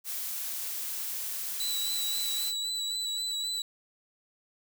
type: noise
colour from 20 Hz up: blue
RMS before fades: -35 dBFS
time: 0.04-2.53 s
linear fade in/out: 50 ms
type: tone with vibrato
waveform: 35% pulse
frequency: 3951 Hz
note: B7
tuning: in tune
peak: -29 dBFS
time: 1.6-3.62 s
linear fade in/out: 2 ms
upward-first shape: sine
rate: 3.8 Hz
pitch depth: 23 cents each way
effects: none